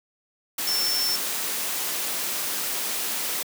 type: tone in noise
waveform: sine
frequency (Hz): 5380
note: E8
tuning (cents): +34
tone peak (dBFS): -23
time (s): 0.67-1.16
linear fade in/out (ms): 5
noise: white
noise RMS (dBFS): -28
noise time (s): 0.58-3.43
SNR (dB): +2
effects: high-pass 200 Hz 12 dB/octave